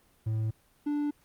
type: tone pair in turn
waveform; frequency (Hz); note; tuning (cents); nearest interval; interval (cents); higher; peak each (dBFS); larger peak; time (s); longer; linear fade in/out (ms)
triangle; 110 / 293.1; A2 / D4; 0 / -3; octave + perfect fourth; 1697; second; -25; neither; 0.26-0.51 / 0.86-1.11; neither; 10
effects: pink hiss -65 dBFS RMS until 1.24 s + Opus 32 kbps